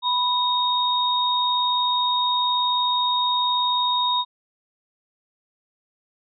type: tone pair together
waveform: sine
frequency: 988 / 3727 Hz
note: B5 / A#7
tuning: 0 / -1 cents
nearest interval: octave + major seventh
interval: 2299 cents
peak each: -21 / -22 dBFS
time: 0.02-4.25 s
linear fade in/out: 50 ms
effects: none